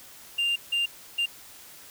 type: tone bursts at uneven times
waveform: sine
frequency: 2794 Hz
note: F7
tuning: in tune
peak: -20 dBFS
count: 3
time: 0.38-0.56 / 0.72-0.86 / 1.18-1.26 s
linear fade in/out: 10 ms
effects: tanh soft clip ceiling -22 dBFS + white hiss -48 dBFS RMS until 1.9 s